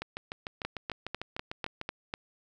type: two click trains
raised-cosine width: 0.3 ms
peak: -20 / -17 dBFS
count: 13 / 7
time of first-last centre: 0.02-1.814 / 0.65-2.139 s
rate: 6.69 / 4.03 Hz
effects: none